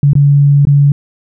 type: tone with dropouts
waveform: sine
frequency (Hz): 142.5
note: C#3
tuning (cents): +48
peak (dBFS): -4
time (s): 0.03-0.92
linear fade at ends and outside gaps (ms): 2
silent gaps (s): 0.133-0.153 / 0.652-0.67
effects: none